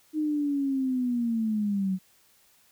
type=linear sweep; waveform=sine; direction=down; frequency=311.1 to 184.1 Hz; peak=-24 dBFS; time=0.13-1.99 s; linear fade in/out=50 ms; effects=white hiss -62 dBFS RMS until 2.71 s